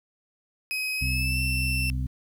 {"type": "tone with pitch glide", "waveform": "35% pulse", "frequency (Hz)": [2530, 2680], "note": ["D#7", "E7"], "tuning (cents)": [28, 28], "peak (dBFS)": -25, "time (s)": [0.71, 1.9], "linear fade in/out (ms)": 0, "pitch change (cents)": 100, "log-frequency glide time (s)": [0.96, 1.4]}
{"type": "harmonic tone", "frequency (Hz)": 63.9, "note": "C2", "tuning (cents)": -40, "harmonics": [1, 2, 3, 4], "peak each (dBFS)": [-27, -30, -43, -38], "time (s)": [1.01, 2.07], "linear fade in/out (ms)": 10}
{"effects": ["10-bit"]}